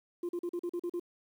sine tone bursts, 348.7 Hz, F4, 3 cents flat, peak -30 dBFS, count 8, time 0.23-0.997 s, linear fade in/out 5 ms, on 60 ms, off 41 ms, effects tanh soft clip ceiling -30 dBFS + 10-bit

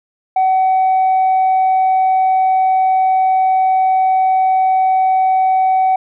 sine tone, 755 Hz, F#5, 35 cents sharp, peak -8 dBFS, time 0.36-5.96 s, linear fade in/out 5 ms, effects tanh soft clip ceiling -8 dBFS

